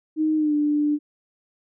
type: tone with pitch glide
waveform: sine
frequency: 311.1 to 296 Hz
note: D#4 to D4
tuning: 0 to +14 cents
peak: -18 dBFS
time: 0.16-0.99 s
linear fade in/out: 50 ms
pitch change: -86 cents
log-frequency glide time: 0.36-0.54 s
effects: none